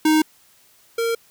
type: tone pair in turn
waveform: square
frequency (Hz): 311.1 / 460.9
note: D#4 / A#4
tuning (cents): 0 / -20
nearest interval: perfect fifth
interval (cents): 680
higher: second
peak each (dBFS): -14 / -20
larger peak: first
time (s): 0.05-0.22 / 0.98-1.15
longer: neither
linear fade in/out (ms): 5
effects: white hiss -55 dBFS RMS until 1.3 s